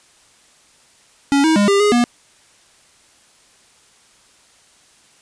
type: tone with pitch steps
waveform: square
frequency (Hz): 280 / 318.7 / 203.8 / 399.2 / 414.5 / 240.4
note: C#4 / D#4 / G#3 / G4 / G#4 / B3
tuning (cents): +18 / +42 / -32 / +32 / -3 / -46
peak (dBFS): -12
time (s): 1.32-2.04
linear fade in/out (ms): 0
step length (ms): 120
effects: white hiss -52 dBFS RMS until 5.21 s + resampled to 22050 Hz